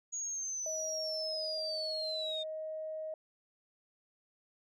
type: linear sweep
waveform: sine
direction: down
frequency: 6730 to 3640 Hz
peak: -35 dBFS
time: 0.12-2.44 s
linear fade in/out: 20 ms
type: tone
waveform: sine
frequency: 628 Hz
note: D#5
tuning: 16 cents sharp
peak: -37 dBFS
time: 0.66-3.14 s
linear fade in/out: 2 ms
effects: tanh soft clip ceiling -28 dBFS